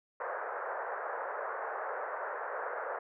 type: band-pass noise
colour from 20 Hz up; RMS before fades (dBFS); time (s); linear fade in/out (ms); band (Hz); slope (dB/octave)
pink; -38; 0.2-2.99; 5; 460 to 1700; 48
effects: none